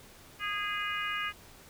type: harmonic tone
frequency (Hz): 411.8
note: G#4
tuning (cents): -15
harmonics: 3 / 4 / 5 / 6 / 7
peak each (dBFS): -36 / -37 / -38 / -39 / -39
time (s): 0.39-1.33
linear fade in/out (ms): 50
effects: pink hiss -54 dBFS RMS until 1.69 s